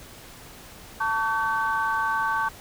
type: tone cluster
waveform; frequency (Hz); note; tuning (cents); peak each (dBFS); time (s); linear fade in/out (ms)
sine; 891 / 1132 / 1534; A5 / C#6 / G6; +22 / +36 / -38; -26; 1-2.49; 10
effects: tanh soft clip ceiling -14 dBFS + pink hiss -45 dBFS RMS until 2.6 s